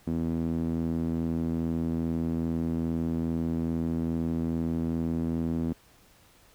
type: tone with band-pass filter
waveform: sawtooth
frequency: 82.41 Hz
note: E2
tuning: in tune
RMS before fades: -29 dBFS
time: 0.07-5.73 s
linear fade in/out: 0 ms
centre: 240 Hz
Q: 2.4
effects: pink hiss -59 dBFS RMS until 6.54 s